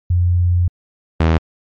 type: tone pair in turn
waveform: sine / sawtooth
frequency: 88.3 / 80.92 Hz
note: F2 / E2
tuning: +20 / -32 cents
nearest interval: major second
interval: 152 cents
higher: first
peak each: -11 / -7 dBFS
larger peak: second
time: 0.1-0.68 / 1.2-1.38 s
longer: first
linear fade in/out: 5 ms
effects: low-pass 3000 Hz 12 dB/octave + MP3 48 kbps